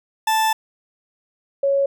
40% pulse / sine tone pair in turn, 880 / 554.4 Hz, A5 / C#5, 0 / 0 cents, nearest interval minor sixth, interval 800 cents, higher first, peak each -15 dBFS, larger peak neither, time 0.27-0.53 / 1.63-1.86 s, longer first, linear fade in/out 5 ms, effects none

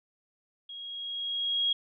sine tone with level ramp, 3288 Hz, G#7, 18 cents flat, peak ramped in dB -40 to -23 dBFS, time 0.69-1.73 s, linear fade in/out 5 ms, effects none

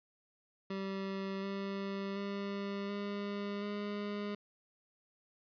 25% pulse tone with pitch steps, 194 / 196.82 / 199.68 / 202.6 / 205.5 Hz, G3 / G3 / G3 / G#3 / G#3, -18 / +7 / +32 / -43 / -18 cents, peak -33 dBFS, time 0.7-4.35 s, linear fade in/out 5 ms, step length 730 ms, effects resampled to 11025 Hz

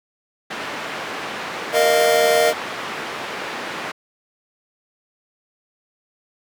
white band-pass noise, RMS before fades -29 dBFS, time 0.5-3.92 s, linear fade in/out 10 ms, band 200 to 2000 Hz, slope 12 dB/octave
square chord, Bb suspended fourth, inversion none, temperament equal with one note detuned, 466.2 / 616.5 / 698.5 Hz, Bb4 / Eb5 / F5, 0 / -16 / 0 cents, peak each -19 / -18 / -20 dBFS, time 1.72-2.54 s, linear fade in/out 50 ms
effects none

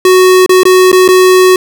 square tone with dropouts, 370 Hz, F#4, in tune, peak -3 dBFS, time 0.05-1.56 s, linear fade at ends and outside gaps 2 ms, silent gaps 0.462-0.493 / 0.633-0.653 / 0.917-0.928 / 1.079-1.087 s, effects none

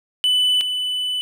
triangle tone pair in turn, 2993 / 2993 Hz, F#7 / F#7, +19 / +19 cents, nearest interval unison, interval 0 cents, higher neither, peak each -13 / -19 dBFS, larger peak first, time 0.24-0.61 / 0.61-1.21 s, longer second, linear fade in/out 0 ms, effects none

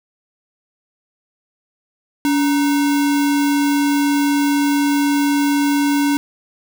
sine tone with sample-and-hold, 285.5 Hz, D4, 49 cents flat, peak -13 dBFS, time 2.25-6.17 s, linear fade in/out 0 ms, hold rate 1225 Hz, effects none

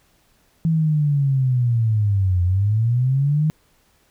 sine linear two-way sweep, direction down then up, 164.81 to 87.31 to 157.4 Hz, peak -15 dBFS, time 0.65-3.5 s, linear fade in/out 0 ms, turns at 2.43 s, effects pink hiss -60 dBFS RMS until 4.1 s

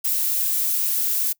violet noise, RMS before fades -22 dBFS, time 0.04-1.33 s, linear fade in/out 10 ms, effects noise-tail reverb RT60 0.1 s tail -25 dB re dry

